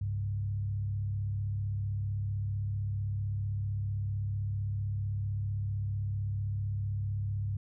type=tone with frequency modulation; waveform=sine; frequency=100.5 Hz; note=G2; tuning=44 cents sharp; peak=-30 dBFS; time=0.01-7.57 s; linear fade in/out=5 ms; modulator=35.6 Hz; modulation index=0.56; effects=none